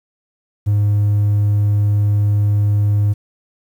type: tone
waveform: triangle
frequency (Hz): 103.2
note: G#2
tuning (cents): -10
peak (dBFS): -9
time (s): 0.66-3.14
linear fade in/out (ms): 20
effects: tanh soft clip ceiling -6 dBFS + 8-bit